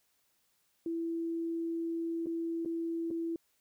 sine tone with dropouts, 332.3 Hz, E4, 14 cents sharp, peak -32 dBFS, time 0.86-3.36 s, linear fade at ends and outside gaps 2 ms, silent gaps 2.26-2.268 / 2.65-2.658 / 3.105-3.11 s, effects white hiss -74 dBFS RMS until 3.6 s

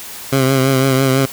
15% pulse tone with vibrato, 133.2 Hz, C3, 31 cents sharp, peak -5 dBFS, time 0.32-1.26 s, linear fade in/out 10 ms, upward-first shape triangle, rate 6 Hz, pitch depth 51 cents each way, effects white hiss -31 dBFS RMS until 1.32 s

